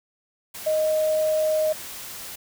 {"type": "tone in noise", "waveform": "sine", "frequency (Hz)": 622, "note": "D#5", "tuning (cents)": -1, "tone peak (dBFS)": -19, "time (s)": [0.66, 1.73], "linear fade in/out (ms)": 10, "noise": "white", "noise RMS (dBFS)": -37, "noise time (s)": [0.54, 2.36], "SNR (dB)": 15, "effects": []}